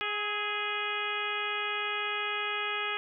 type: harmonic tone with a mistuned harmonic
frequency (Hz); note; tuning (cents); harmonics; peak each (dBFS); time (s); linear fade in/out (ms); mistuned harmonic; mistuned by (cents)
414.6; G#4; -3; 1 / 2 / 3 / 4 / 5 / 6 / 7 / 8; -40 / -41 / -36 / -38 / -38 / -36 / -39 / -41; 0.01-2.97; 0; 3; +36
effects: none